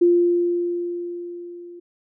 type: tone with level ramp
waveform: sine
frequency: 348.4 Hz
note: F4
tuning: 4 cents flat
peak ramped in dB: -11 to -37 dBFS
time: 0.01-1.8 s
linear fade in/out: 10 ms
effects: none